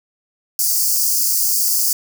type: high-pass noise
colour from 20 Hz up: white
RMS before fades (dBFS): -17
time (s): 0.59-1.93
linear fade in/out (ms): 2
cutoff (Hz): 4600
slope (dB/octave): 96
effects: none